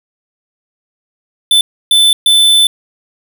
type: tone bursts at uneven times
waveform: square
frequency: 3520 Hz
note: A7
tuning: in tune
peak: -6 dBFS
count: 3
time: 1.51-1.61 / 1.91-2.13 / 2.26-2.67 s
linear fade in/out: 2 ms
effects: none